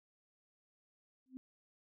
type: tone with exponential growth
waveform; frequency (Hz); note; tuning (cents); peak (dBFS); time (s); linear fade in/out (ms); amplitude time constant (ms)
sine; 258.8; C4; -19; -40; 1.26-1.37; 0; 23
effects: none